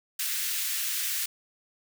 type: high-pass noise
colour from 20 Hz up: white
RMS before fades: -30 dBFS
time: 0.19-1.26 s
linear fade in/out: 5 ms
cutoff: 1600 Hz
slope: 24 dB/octave
effects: none